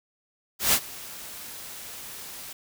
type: noise with ADSR envelope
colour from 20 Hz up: white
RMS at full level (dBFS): -19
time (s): 0.59-2.53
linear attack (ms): 140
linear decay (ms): 65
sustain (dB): -21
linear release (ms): 5
effects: none